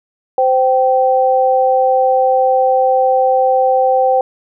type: tone pair together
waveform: sine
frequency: 518 / 776.1 Hz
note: C5 / G5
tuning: -17 / -18 cents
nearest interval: perfect fifth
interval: 699 cents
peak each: -12 dBFS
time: 0.38-4.21 s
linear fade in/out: 2 ms
effects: none